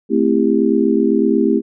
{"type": "chord", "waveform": "sine", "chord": "A minor seventh", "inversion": "none", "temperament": "equal with one note detuned", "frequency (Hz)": [220, 261.6, 329.6, 397.7], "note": ["A3", "C4", "E4", "G4"], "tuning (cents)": [0, 0, 0, 25], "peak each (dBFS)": -17, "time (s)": [0.09, 1.62], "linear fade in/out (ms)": 50, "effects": []}